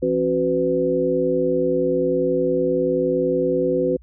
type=tone cluster; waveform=sine; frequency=169.2 / 270.2 / 370.5 / 501 Hz; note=E3 / C#4 / F#4 / B4; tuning=+45 / -44 / +2 / +25 cents; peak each=-29 / -24 / -22 / -20 dBFS; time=0.02-3.97 s; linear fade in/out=10 ms; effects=added 60 Hz sine -44 dBFS peak until 4.02 s